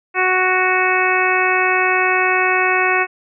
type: harmonic tone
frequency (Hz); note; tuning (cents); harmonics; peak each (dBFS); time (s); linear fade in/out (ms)
370; F#4; 0; 1 / 2 / 3 / 4 / 5 / 6 / 7; -21 / -21 / -21 / -21 / -21 / -21 / -21; 0.14-3.07; 50
effects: none